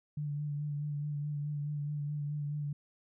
sine tone with vibrato, 146.83 Hz, D3, in tune, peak -33 dBFS, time 0.17-2.73 s, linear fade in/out 5 ms, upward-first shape sine, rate 4.7 Hz, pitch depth 27 cents each way, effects none

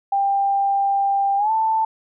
sine tone with pitch glide, 793 to 885 Hz, G5 to A5, +20 to +10 cents, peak -16 dBFS, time 0.12-1.85 s, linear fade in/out 5 ms, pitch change +190 cents, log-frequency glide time 1.37-1.51 s, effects none

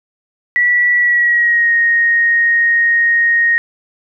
sine tone with pitch glide, 1949 to 1866.4 Hz, B6 to A#6, -23 to +2 cents, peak -9 dBFS, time 0.56-3.58 s, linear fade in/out 0 ms, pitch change -75 cents, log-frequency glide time 0.97-1.73 s, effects none

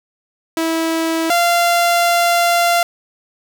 sawtooth tone pair in turn, 326.1 / 691 Hz, E4 / F5, -19 / -19 cents, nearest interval octave + minor second, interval 1300 cents, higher second, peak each -12 / -8 dBFS, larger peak second, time 0.57-1.3 / 1.3-2.83 s, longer second, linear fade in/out 2 ms, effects none

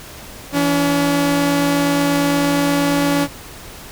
sawtooth tone pair together, 166.31 / 284.1 Hz, E3 / C#4, +16 / +43 cents, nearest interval major sixth, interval 927 cents, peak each -18 / -11 dBFS, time 0.52-3.28 s, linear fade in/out 50 ms, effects pink hiss -36 dBFS RMS until 3.91 s

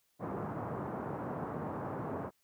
pink band-pass noise, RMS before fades -39 dBFS, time 0.19-2.31 s, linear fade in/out 50 ms, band 110 to 1200 Hz, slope 24 dB/octave, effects white hiss -75 dBFS RMS until 2.43 s

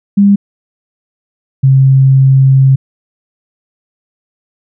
sine tone pair in turn, 200.8 / 134.02 Hz, G3 / C3, +42 / +42 cents, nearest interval perfect fifth, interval 700 cents, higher first, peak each -3 dBFS, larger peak neither, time 0.17-0.36 / 1.63-2.76 s, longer second, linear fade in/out 10 ms, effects none

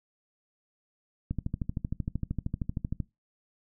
click train, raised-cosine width 5 ms, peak -18 dBFS, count 23, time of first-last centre 1.31-3.002 s, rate 13 Hz, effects noise-tail reverb RT60 0.2 s tail -21 dB re dry

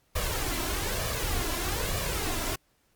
pink noise with flanger, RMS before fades -30 dBFS, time 0.15-2.56 s, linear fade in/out 10 ms, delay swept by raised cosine 1.7 to 3 ms, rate 1.1 Hz, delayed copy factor +0.6, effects pink hiss -69 dBFS RMS until 2.95 s + Opus 48 kbps

